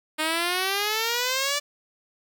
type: exponential sweep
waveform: 5% pulse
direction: up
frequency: 306.8 to 587.3 Hz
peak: -12 dBFS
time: 0.18-1.6 s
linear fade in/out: 20 ms
effects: none